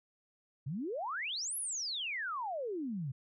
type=exponential two-way sweep; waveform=sine; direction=up then down; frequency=123.47 to 11480 to 123.47 Hz; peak=-35 dBFS; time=0.66-3.12 s; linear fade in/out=10 ms; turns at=1.57 s; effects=none